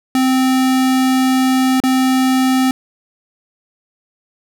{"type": "tone with dropouts", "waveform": "square", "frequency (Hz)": 260, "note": "C4", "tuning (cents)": -11, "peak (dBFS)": -12, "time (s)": [0.15, 2.71], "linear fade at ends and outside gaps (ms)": 1, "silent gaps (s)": [1.802, 1.837], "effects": []}